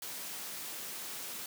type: high-pass noise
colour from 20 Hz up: white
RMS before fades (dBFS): -42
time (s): 0.02-1.46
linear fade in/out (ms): 2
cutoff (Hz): 130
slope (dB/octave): 24
effects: none